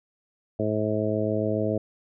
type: harmonic tone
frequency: 107.1 Hz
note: A2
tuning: 46 cents flat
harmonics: 1 / 2 / 3 / 4 / 5 / 6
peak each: -30 / -30 / -30 / -30 / -30 / -30 dBFS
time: 0.59-1.78 s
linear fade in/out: 5 ms
effects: none